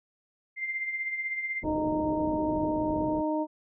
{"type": "tone with tremolo", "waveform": "sine", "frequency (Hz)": 2093, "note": "C7", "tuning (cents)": 0, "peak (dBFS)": -27, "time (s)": [0.56, 1.64], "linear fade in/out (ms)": 50, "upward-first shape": "triangle", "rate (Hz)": 16, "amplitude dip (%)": 60}
{"type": "low-pass noise", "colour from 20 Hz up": "white", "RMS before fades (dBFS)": -37, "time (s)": [1.62, 3.22], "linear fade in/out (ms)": 20, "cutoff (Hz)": 460, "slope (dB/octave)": 24}
{"type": "harmonic tone", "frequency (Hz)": 308.4, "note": "D#4", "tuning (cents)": -15, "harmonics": [1, 2, 3], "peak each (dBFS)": [-28, -31, -33], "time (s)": [1.63, 3.47], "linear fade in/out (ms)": 50}
{"effects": []}